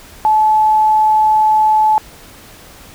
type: tone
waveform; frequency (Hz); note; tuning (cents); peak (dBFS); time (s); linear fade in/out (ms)
sine; 863; A5; -34; -8; 0.25-1.98; 0
effects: pink hiss -39 dBFS RMS until 2.94 s